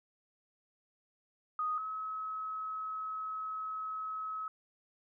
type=tone pair in turn; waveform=sine; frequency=1244.5 / 1283.9 Hz; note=D#6 / E6; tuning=0 / -46 cents; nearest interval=minor second; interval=54 cents; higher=second; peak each=-31 / -36 dBFS; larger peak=first; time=1.59-1.78 / 1.78-4.48 s; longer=second; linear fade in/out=2 ms; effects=none